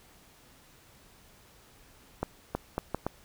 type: accelerating click train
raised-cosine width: 1 ms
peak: -15 dBFS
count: 5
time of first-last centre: 2.23-3.066 s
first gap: 320 ms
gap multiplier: 0.72
effects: pink hiss -58 dBFS RMS until 3.24 s